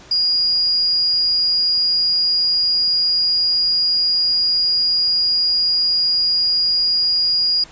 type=tone; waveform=sine; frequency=4864 Hz; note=D#8; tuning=40 cents flat; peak=-14 dBFS; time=0.11-7.64 s; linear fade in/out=5 ms; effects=pink hiss -43 dBFS RMS until 7.71 s + resampled to 16000 Hz